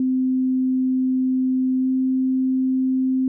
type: tone with pitch glide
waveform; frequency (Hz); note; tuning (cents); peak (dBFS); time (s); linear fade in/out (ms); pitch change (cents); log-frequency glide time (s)
sine; 258.4 to 260.3; C4 to C4; -21 to -9; -17; 0-3.28; 2; +12; 1.79-1.88
effects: none